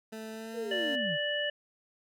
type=tone with pitch glide; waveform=20% pulse; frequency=220.2 to 229.9 Hz; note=A3 to A#3; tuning=+2 to -24 cents; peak=-34 dBFS; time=0.12-0.96 s; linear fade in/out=10 ms; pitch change=+74 cents; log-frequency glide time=0.32-0.72 s
type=linear sweep; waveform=sine; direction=down; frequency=497.1 to 135.5 Hz; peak=-34 dBFS; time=0.53-1.18 s; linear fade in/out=50 ms
type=harmonic tone; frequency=587.3 Hz; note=D5; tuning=in tune; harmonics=1 / 3 / 5; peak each=-33 / -33 / -33 dBFS; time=0.71-1.5 s; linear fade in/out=5 ms
effects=MP3 96 kbps